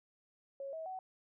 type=tone with pitch steps; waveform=sine; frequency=550 / 642.8 / 751.3 Hz; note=C#5 / E5 / F#5; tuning=-14 / -44 / +26 cents; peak=-40 dBFS; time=0.6-0.99 s; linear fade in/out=2 ms; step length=130 ms; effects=none